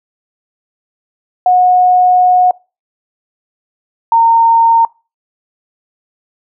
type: tone pair in turn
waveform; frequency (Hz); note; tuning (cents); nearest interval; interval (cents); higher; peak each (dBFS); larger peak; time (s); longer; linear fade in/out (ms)
sine; 728 / 917.2; F#5 / A#5; -28 / -28; major third; 400; second; -5; neither; 1.46-2.51 / 4.12-4.85; first; 2
effects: noise-tail reverb RT60 0.3 s tail -24 dB re dry